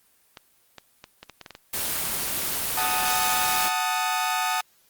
clicks, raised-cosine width 0.2 ms, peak -22 dBFS, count 9, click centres 0.372 / 0.783 / 1.041 / 1.23 / 1.297 / 1.413 / 1.462 / 1.507 / 1.551 s
white noise, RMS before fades -27 dBFS, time 1.73-3.69 s, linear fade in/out 10 ms
sawtooth chord, D# diminished, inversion first, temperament equal with one note detuned, 740 / 880 / 1248.8 Hz, F#5 / A5 / D#6, 0 / 0 / +6 cents, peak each -24 dBFS, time 2.77-4.61 s, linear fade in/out 5 ms
effects white hiss -62 dBFS RMS until 4.89 s + Opus 24 kbps

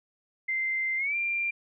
sine tone with pitch glide, 2083 to 2379 Hz, C7 to D7, -8 to +22 cents, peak -26 dBFS, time 0.48-1.51 s, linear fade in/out 10 ms, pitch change +230 cents, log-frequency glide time 0.97-1.16 s, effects none

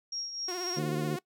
sine tone with tremolo, 5590 Hz, F8, 1 cent sharp, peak -32 dBFS, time 0.12-0.79 s, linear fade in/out 5 ms, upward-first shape triangle, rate 3.9 Hz, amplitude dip 60%
sawtooth tone with vibrato, 359 Hz, F4, 48 cents sharp, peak -31 dBFS, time 0.48-1.19 s, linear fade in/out 5 ms, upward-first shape sine, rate 16 Hz, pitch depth 58 cents each way
harmonic tone, 76 Hz, D#2, 40 cents flat, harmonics 2 / 3 / 4 / 5 / 6 / 7, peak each -32 / -36 / -38 / -40 / -42 / -43 dBFS, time 0.76-1.17 s, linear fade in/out 20 ms
effects noise-tail reverb RT60 0.1 s tail -21 dB re dry

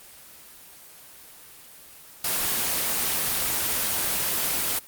white noise, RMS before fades -25 dBFS, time 2.24-4.79 s, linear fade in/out 5 ms, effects white hiss -47 dBFS RMS until 4.87 s + Opus 24 kbps

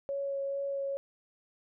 sine tone with vibrato, 554.4 Hz, C#5, in tune, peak -31 dBFS, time 0.09-0.97 s, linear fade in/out 0 ms, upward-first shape sine, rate 2.3 Hz, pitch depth 10 cents each way, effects none

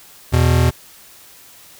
square tone pair together, 82.41 / 123.47 Hz, E2 / B2, 0 / 0 cents, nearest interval perfect fifth, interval 700 cents, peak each -15 dBFS, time 0.32-0.71 s, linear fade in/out 20 ms, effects white hiss -44 dBFS RMS until 1.79 s

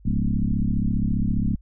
sine tone with frequency modulation, 110.5 Hz, A2, 8 cents sharp, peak -19 dBFS, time 0.05-1.56 s, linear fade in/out 10 ms, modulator 34.9 Hz, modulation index 3.8, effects added 50 Hz sine -47 dBFS peak until 1.61 s

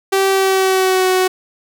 sawtooth tone with pitch glide, 387.4 to 371.6 Hz, G4 to F#4, -20 to +7 cents, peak -8 dBFS, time 0.12-1.28 s, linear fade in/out 10 ms, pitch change -73 cents, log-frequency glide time 0.29-1.08 s, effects none

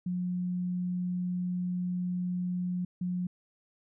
sine tone bursts at uneven times, 179.6 Hz, F3, 49 cents sharp, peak -29 dBFS, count 2, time 0.06-2.85 / 3.01-3.27 s, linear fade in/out 5 ms, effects none

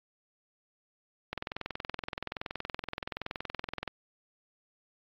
click train, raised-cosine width 0.3 ms, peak -18 dBFS, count 55, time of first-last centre 1.33-3.877 s, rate 21.2 Hz, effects low-pass 5000 Hz 12 dB/octave + AAC 32 kbps

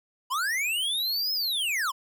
square linear two-way sweep, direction up then down, 957 to 5190 to 967 Hz, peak -26 dBFS, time 0.3-1.92 s, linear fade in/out 20 ms, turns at 1.33 s, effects none

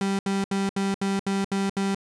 35% pulse tone bursts, 196 Hz, G3, in tune, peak -21 dBFS, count 8, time 0.01-1.947 s, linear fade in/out 2 ms, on 180 ms, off 71 ms, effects resampled to 22050 Hz

